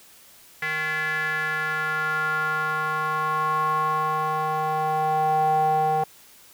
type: tone with band-pass filter sweep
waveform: square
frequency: 155.56 Hz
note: D#3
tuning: in tune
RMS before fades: -24 dBFS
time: 0.62-6.04 s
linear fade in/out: 5 ms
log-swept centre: 1900 to 710 Hz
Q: 5.6
effects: white hiss -51 dBFS RMS until 6.53 s